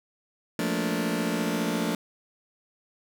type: chord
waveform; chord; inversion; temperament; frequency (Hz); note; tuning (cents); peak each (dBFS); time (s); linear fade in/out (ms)
sawtooth; Bb major seventh; second; just; 174.81 / 218.5 / 233.1 / 291.4; F3 / A3 / Bb3 / D4; +2 / -12 / 0 / -13; -27; 0.59-1.95; 2
effects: none